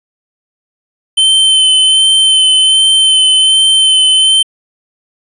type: tone with vibrato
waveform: square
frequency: 3078 Hz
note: G7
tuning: 32 cents flat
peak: -6 dBFS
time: 1.17-4.43 s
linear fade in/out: 10 ms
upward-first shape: sine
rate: 1.3 Hz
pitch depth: 16 cents each way
effects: resampled to 24000 Hz